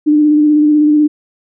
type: tone with vibrato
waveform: sine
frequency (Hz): 300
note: D4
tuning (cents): +37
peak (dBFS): -6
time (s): 0.06-1.08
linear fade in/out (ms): 20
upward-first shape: square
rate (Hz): 16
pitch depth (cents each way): 19
effects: none